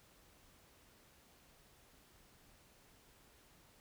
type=silence; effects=pink hiss -66 dBFS RMS until 3.8 s